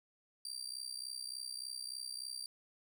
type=tone with amplitude modulation; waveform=30% pulse; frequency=4700 Hz; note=D8; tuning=1 cent sharp; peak=-35 dBFS; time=0.45-2.46 s; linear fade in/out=2 ms; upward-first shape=sine; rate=63.4 Hz; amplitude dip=90%; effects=12-bit